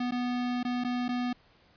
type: tone with dropouts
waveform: square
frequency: 246.2 Hz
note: B3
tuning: 5 cents flat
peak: -29 dBFS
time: 0-1.33 s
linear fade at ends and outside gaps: 5 ms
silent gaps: 0.11-0.12 / 0.631-0.649 / 0.839-0.846 / 1.082-1.089 s
effects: pink hiss -62 dBFS RMS until 1.76 s + resampled to 11025 Hz